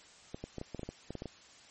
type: clicks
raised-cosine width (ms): 2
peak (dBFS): -26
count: 12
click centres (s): 0.345 / 0.44 / 0.583 / 0.614 / 0.747 / 0.794 / 0.832 / 0.89 / 1.106 / 1.153 / 1.221 / 1.257
effects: white hiss -57 dBFS RMS until 1.7 s + MP3 32 kbps